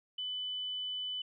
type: tone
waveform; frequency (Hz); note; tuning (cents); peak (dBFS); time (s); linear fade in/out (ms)
sine; 3000; F#7; +23; -35; 0.18-1.22; 5
effects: none